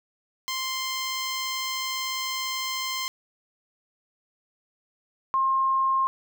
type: tone pair in turn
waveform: 10% pulse / sine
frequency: 1047 / 1065.3 Hz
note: C6 / C6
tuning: +1 / +31 cents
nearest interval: unison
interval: 30 cents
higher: second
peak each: -19 / -20 dBFS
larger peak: first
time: 0.48-3.08 / 5.34-6.07 s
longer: first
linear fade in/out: 0 ms
effects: none